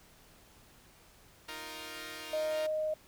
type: chord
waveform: 5% pulse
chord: Eb suspended second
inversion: none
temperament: equal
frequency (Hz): 311.1 / 349.2 / 466.2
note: Eb4 / F4 / Bb4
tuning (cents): 0 / 0 / 0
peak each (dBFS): -34 / -37 / -34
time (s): 1.48-2.67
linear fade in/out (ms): 10
type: tone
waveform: sine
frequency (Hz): 620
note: D#5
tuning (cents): -6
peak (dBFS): -30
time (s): 2.33-2.94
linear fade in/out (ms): 5
effects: pink hiss -60 dBFS RMS until 3.07 s